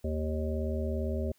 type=harmonic tone; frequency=77.7 Hz; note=D#2; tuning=2 cents flat; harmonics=1 / 3 / 5 / 7 / 8; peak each=-31 / -36 / -38 / -39 / -40 dBFS; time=0.04-1.32 s; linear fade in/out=5 ms; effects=white hiss -68 dBFS RMS until 1.38 s